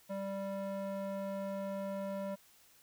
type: tone with band-pass filter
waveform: square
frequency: 196 Hz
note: G3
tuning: in tune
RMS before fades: -39 dBFS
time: 0.09-2.36 s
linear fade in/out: 20 ms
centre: 560 Hz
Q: 1.4
effects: white hiss -64 dBFS RMS until 2.82 s